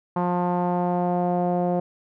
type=tone with low-pass filter sweep; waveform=sawtooth; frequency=177.3 Hz; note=F3; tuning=26 cents sharp; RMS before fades=-23 dBFS; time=0.16-1.8 s; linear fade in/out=5 ms; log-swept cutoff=960 to 640 Hz; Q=3.8; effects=none